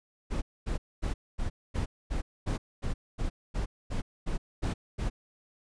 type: noise bursts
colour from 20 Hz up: brown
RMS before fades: -30 dBFS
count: 14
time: 0.3-5.1 s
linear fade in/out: 20 ms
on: 120 ms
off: 240 ms
effects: resampled to 22050 Hz